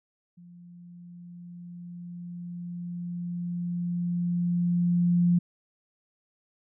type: tone with level ramp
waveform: sine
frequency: 174.61 Hz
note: F3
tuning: in tune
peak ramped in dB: -47 to -18 dBFS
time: 0.37-5.39 s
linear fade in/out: 10 ms
effects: none